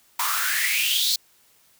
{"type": "noise with high-pass filter sweep", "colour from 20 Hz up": "white", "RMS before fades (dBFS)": -23, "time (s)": [0.19, 1.16], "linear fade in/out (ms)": 5, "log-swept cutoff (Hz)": [1000, 4400], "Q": 7.6, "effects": ["white hiss -59 dBFS RMS until 1.79 s"]}